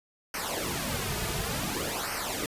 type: noise with flanger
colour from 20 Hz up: pink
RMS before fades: -32 dBFS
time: 0.34-2.46 s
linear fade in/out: 2 ms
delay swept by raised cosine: 0.27 to 3.77 ms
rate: 0.56 Hz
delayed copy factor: -0.75
effects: resampled to 32000 Hz